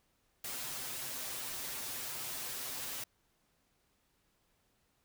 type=noise with comb filter; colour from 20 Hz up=white; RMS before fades=-41 dBFS; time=0.44-3.04 s; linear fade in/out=5 ms; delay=7.8 ms; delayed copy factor=+1; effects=pink hiss -75 dBFS RMS until 5.04 s